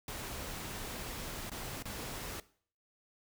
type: noise with dropouts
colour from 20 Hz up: pink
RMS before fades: -42 dBFS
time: 0.08-2.4 s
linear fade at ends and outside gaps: 2 ms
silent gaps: 1.497-1.516 / 1.825-1.854 s
effects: noise-tail reverb RT60 0.5 s tail -18 dB re dry